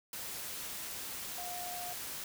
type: tone in noise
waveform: sine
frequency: 713 Hz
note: F5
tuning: 36 cents sharp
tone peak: -42 dBFS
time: 1.38-1.93 s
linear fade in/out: 2 ms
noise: white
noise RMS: -42 dBFS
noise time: 0.13-2.24 s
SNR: -3 dB
effects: none